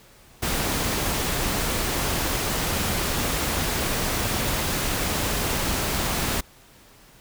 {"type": "noise", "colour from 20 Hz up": "pink", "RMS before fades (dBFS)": -25, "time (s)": [0.42, 6.41], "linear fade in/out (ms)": 10, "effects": ["pink hiss -52 dBFS RMS until 7.2 s"]}